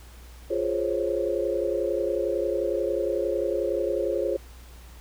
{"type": "chord", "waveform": "sine", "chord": "Db major seventh", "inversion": "first", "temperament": "equal", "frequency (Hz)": [349.2, 415.3, 523.3, 554.4], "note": ["F4", "Ab4", "C5", "Db5"], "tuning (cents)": [0, 0, 0, 0], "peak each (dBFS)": -29, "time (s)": [0.5, 4.37], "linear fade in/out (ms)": 10, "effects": ["added 60 Hz sine -44 dBFS peak until 5 s", "pink hiss -52 dBFS RMS until 5 s"]}